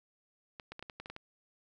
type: clicks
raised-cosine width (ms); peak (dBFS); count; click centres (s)
0.3; -28; 9; 0.598 / 0.72 / 0.794 / 0.826 / 0.898 / 1 / 1.059 / 1.1 / 1.164
effects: none